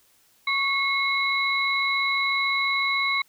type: tone cluster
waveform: sine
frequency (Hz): 1111 / 2168 / 3934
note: C#6 / C#7 / B7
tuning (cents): +4 / -39 / -7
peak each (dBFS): -27 / -23 / -29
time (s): 0.47-3.22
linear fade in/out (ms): 5
effects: white hiss -61 dBFS RMS until 3.28 s